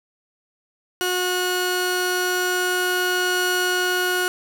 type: tone pair together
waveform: sawtooth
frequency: 363.2 / 1453 Hz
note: F#4 / F#6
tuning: -32 / -32 cents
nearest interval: 2 octaves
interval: 2400 cents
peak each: -19 dBFS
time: 1.01-4.28 s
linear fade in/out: 0 ms
effects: none